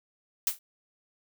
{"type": "noise with exponential decay", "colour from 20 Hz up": "blue", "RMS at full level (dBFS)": -21, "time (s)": [0.47, 0.59], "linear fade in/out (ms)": 2, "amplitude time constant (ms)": 25, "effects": []}